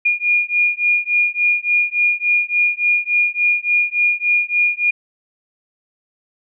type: beating tone pair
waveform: sine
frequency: 2428 / 2431.5 Hz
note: D#7 / D#7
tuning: -43 / -40 cents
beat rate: 3.5 Hz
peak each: -17 / -17 dBFS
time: 0.05-4.91 s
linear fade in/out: 10 ms
effects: none